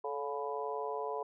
harmonic tone with a mistuned harmonic, 141.6 Hz, C#3, 37 cents sharp, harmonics 3 / 4 / 5 / 6 / 7, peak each -38 / -43 / -42 / -45 / -40 dBFS, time 0.04-1.23 s, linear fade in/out 5 ms, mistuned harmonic 3, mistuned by +39 cents, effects none

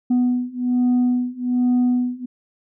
sine beating tone pair, 246.9 / 248.1 Hz, B3 / B3, 0 / +8 cents, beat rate 1.2 Hz, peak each -18 / -17 dBFS, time 0.1-2.26 s, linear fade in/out 10 ms, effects tanh soft clip ceiling -13 dBFS

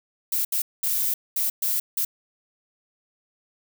violet noise bursts at uneven times, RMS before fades -24 dBFS, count 6, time 0.32-0.45 / 0.52-0.62 / 0.83-1.14 / 1.36-1.5 / 1.62-1.8 / 1.97-2.05 s, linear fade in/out 5 ms, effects none

